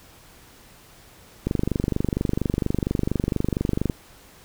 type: click train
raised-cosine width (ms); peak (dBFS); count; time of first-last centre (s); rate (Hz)
3; -9; 60; 1.47-3.898; 24.3
effects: pink hiss -50 dBFS RMS until 4.44 s